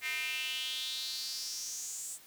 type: tone with high-pass filter sweep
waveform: square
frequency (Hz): 140.6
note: C#3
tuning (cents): +25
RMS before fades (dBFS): -38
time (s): 0.01-2.19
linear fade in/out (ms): 50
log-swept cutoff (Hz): 2100 to 8200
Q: 4.9
effects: white hiss -57 dBFS RMS until 2.26 s